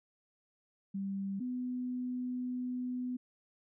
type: tone pair in turn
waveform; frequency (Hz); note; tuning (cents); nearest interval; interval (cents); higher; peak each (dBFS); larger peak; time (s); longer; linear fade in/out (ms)
sine; 196 / 250; G3 / B3; 0 / +21; major third; 421; second; -34 / -34; neither; 0.94-1.4 / 1.4-3.17; second; 10
effects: none